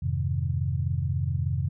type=chord; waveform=sine; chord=F minor seventh; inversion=none; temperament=equal; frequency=87.31 / 103.83 / 130.81 / 155.56 Hz; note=F2 / Ab2 / C3 / Eb3; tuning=0 / 0 / 0 / 0 cents; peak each=-28 / -32 / -28 / -34 dBFS; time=0.02-1.69 s; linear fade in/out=10 ms; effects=none